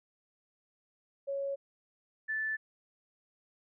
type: tone pair in turn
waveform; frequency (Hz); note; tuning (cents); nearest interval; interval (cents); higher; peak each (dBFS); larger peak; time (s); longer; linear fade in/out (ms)
sine; 554.4 / 1753; C#5 / A6; 0 / -7; octave + minor sixth; 1993; second; -32 / -31; second; 1.27-1.56 / 2.28-2.57; neither; 20
effects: none